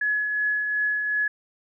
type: tone with tremolo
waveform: sine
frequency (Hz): 1695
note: G#6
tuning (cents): +35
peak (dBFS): -20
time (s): 0.01-1.28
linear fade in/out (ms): 5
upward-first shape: triangle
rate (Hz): 2.7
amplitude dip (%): 40
effects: none